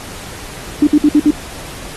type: tone bursts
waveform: sine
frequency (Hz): 297.3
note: D4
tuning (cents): +21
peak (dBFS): -5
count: 5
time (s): 0.82-1.308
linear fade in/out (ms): 5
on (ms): 52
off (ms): 57
effects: pink hiss -31 dBFS RMS until 1.96 s + AAC 32 kbps